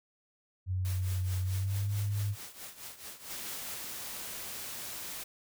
sine tone with pitch glide, 92.5 to 102.04 Hz, F#2 to G#2, 0 to -30 cents, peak -29 dBFS, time 0.66-2.36 s, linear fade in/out 50 ms, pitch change +170 cents, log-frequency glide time 1.42-1.91 s
white noise with tremolo, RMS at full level -43 dBFS, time 0.85-3.74 s, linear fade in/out 0 ms, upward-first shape triangle, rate 4.6 Hz, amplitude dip 80%
white noise, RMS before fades -41 dBFS, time 3.3-5.24 s, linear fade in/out 10 ms
effects none

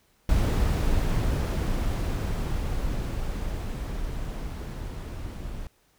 brown noise with level ramp, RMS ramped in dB -22 to -36 dBFS, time 0.29-5.67 s, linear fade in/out 2 ms, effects pink hiss -65 dBFS RMS until 5.98 s

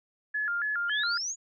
sine tone with vibrato, 1547 Hz, G6, 23 cents flat, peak -27 dBFS, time 0.34-1.18 s, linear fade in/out 10 ms, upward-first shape square, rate 3.6 Hz, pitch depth 170 cents each way
sine exponential sweep, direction up, 2930 to 7000 Hz, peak -30 dBFS, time 0.88-1.36 s, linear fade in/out 50 ms
effects none

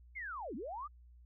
sine linear two-way sweep, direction down then up, 2217 to 200 to 1258 Hz, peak -40 dBFS, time 0.15-0.88 s, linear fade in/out 20 ms, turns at 0.55 s, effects added 60 Hz sine -56 dBFS peak until 1.25 s

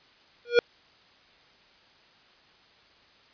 square tone with exponential growth, 477.9 Hz, A#4, 43 cents sharp, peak -13 dBFS, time 0.45-0.59 s, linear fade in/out 1 ms, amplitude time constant 29 ms, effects white hiss -58 dBFS RMS until 3.33 s + resampled to 11025 Hz

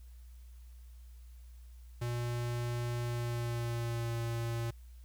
square tone with pitch glide, 120 to 116.45 Hz, B2 to A#2, -49 to -1 cents, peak -34 dBFS, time 2.01-4.71 s, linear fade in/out 10 ms, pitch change -52 cents, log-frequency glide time 3.03-4.17 s, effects added 60 Hz sine -49 dBFS peak until 5.04 s + white hiss -69 dBFS RMS until 5.04 s

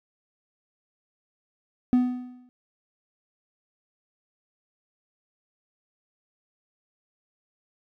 triangle tone with exponential decay, 249.2 Hz, B3, 16 cents sharp, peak -12 dBFS, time 1.93-2.49 s, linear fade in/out 0 ms, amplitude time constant 120 ms, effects tanh soft clip ceiling -8 dBFS

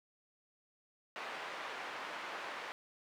pink band-pass noise, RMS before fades -44 dBFS, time 1.16-2.72 s, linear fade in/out 0 ms, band 700 to 2400 Hz, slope 12 dB/octave, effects none

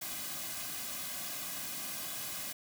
white noise with comb filter, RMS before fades -40 dBFS, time 0.01-2.53 s, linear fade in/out 10 ms, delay 2.2 ms, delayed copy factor -0.75, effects none

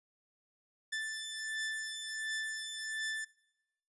sawtooth beating tone pair, 1760 / 1761.4 Hz, A6 / A6, 0 / +1 cents, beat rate 1.4 Hz, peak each -38 / -35 dBFS, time 0.92-3.25 s, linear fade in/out 10 ms, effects noise-tail reverb RT60 0.9 s tail -22 dB re dry + resampled to 24000 Hz

